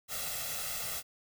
white noise with comb filter, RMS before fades -37 dBFS, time 0.08-1.03 s, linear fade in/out 50 ms, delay 1.5 ms, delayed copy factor +0.9, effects none

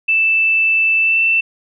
sine tone with pitch glide, 2645 to 2671 Hz, E7 to E7, +5 to +22 cents, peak -11 dBFS, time 0.08-1.41 s, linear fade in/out 10 ms, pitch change +17 cents, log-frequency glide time 1-1.2 s, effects none

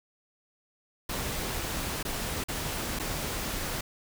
pink noise with dropouts, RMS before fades -33 dBFS, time 1.09-3.81 s, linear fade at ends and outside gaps 5 ms, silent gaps 2.029-2.05 / 2.44-2.484 / 2.99-2.996 s, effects none

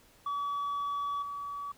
sine tone with level steps, 1141 Hz, C#6, 50 cents sharp, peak -28 / -35 dBFS, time 0.26-1.72 s, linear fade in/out 5 ms, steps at 1.22 s, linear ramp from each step 5 ms, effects tanh soft clip ceiling -30 dBFS + pink hiss -61 dBFS RMS until 1.77 s

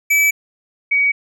square / sine tone pair in turn, 2301 / 2259 Hz, D7 / C#7, -36 / +32 cents, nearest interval unison, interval 32 cents, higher first, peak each -12 / -12 dBFS, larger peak neither, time 0.1-0.31 / 0.91-1.12 s, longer neither, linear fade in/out 10 ms, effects none

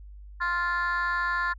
sine chord, F major, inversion second, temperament just, 1047.7 / 1396.9 / 1746.1 Hz, C6 / F6 / A6, +2 / 0 / -14 cents, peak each -27 dBFS, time 0.4-1.54 s, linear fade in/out 20 ms, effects tanh soft clip ceiling -20 dBFS + added 50 Hz sine -42 dBFS peak until 1.58 s

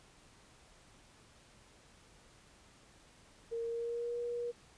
sine tone with pitch glide, 462.5 to 478 Hz, A#4 to A#4, -14 to +43 cents, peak -35 dBFS, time 3.51-4.52 s, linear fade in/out 20 ms, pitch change +57 cents, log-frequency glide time 3.64-4.18 s, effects pink hiss -62 dBFS RMS until 4.77 s + resampled to 22050 Hz

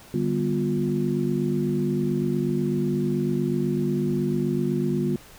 sine tone cluster, 147.9 / 195.5 / 244 / 353.6 Hz, D3 / G3 / B3 / F4, +13 / -4 / -21 / +22 cents, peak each -27 dBFS, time 0.14-5.16 s, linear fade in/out 2 ms, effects pink hiss -48 dBFS RMS until 5.38 s

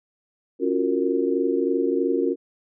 sine chord, Gb major seventh, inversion second, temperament just, 277.5 / 346.9 / 370 / 462.5 Hz, Db4 / F4 / Gb4 / Bb4, +2 / -12 / 0 / -14 cents, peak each -25 dBFS, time 0.59-2.36 s, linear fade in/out 50 ms, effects none

